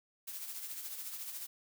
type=noise with tremolo; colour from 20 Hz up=blue; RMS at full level=-41 dBFS; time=0.27-1.47 s; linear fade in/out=10 ms; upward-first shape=triangle; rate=14 Hz; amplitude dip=55%; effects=none